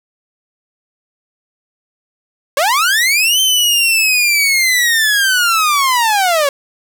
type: linear two-way sweep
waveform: sawtooth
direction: up then down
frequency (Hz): 523.3 to 3115 to 544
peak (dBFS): -7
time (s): 2.57-6.49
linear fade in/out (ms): 2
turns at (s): 3.4
effects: none